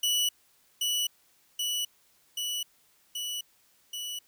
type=tone with echo; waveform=sawtooth; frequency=2951 Hz; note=F#7; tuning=5 cents flat; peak=-21 dBFS; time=0.03-0.29 s; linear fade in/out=5 ms; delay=780 ms; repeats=5; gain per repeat=-2 dB; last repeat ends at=4.19 s; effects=white hiss -65 dBFS RMS until 4.27 s